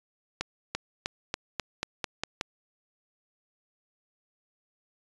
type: accelerating click train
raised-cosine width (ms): 0.2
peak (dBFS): -12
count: 9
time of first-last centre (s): 0.41-2.411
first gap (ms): 340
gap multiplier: 0.91
effects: resampled to 22050 Hz